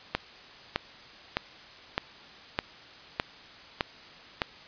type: click train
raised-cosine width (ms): 0.3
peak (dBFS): -9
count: 8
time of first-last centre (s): 0.15-4.418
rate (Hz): 1.64
effects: white hiss -49 dBFS RMS until 4.67 s + resampled to 11025 Hz